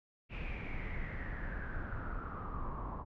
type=noise with low-pass filter sweep; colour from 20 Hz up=brown; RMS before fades=-40 dBFS; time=0.29-3.05 s; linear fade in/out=50 ms; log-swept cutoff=2600 to 1000 Hz; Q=8.2; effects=none